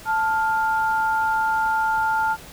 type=tone pair together; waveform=sine; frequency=880 / 1402.2 Hz; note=A5 / F6; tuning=0 / +7 cents; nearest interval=minor sixth; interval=807 cents; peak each=-20 / -23 dBFS; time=0.05-2.37 s; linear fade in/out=50 ms; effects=pink hiss -42 dBFS RMS until 2.52 s